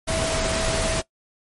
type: tone in noise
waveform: sine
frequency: 649 Hz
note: E5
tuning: 27 cents flat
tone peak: -26 dBFS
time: 0.07-1.02 s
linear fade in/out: 20 ms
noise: pink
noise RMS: -24 dBFS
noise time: 0.07-1.02 s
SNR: -5 dB
effects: noise-tail reverb RT60 0.1 s tail -20 dB re dry + MP3 48 kbps